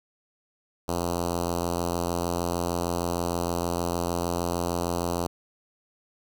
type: tone with notch filter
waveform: 5% pulse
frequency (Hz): 86.5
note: F2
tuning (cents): -16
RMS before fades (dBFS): -28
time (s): 0.88-5.27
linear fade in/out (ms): 5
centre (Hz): 2200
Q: 0.73
effects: none